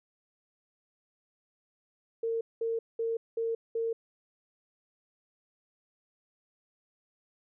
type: tone bursts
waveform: sine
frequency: 456.5 Hz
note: A#4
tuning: 36 cents flat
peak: -28 dBFS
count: 5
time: 2.23-3.93 s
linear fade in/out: 5 ms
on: 180 ms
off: 200 ms
effects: none